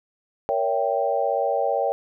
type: chord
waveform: sine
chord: A# diminished seventh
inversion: none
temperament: equal with one note detuned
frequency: 466.2 / 561.5 / 659.3 / 784 Hz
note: A#4 / C#5 / E5 / G5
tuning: 0 / +22 / 0 / 0 cents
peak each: -27 / -24 / -27 / -25 dBFS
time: 0.49-1.92 s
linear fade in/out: 0 ms
effects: none